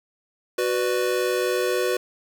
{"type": "chord", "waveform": "square", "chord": "B minor", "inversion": "second", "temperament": "just", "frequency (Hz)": [370.4, 493.9, 592.7], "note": ["F#4", "B4", "D5"], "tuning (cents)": [2, 0, 16], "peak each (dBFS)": [-25, -25, -31], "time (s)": [0.58, 1.97], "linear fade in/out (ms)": 5, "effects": ["9-bit"]}